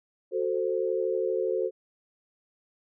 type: chord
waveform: sine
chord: F# diminished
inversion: none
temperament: equal with one note detuned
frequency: 370 / 442.5 / 523.3 Hz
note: F#4 / A4 / C5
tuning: 0 / +10 / 0 cents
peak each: -29 / -29 / -30 dBFS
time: 0.31-1.71 s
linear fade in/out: 50 ms
effects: none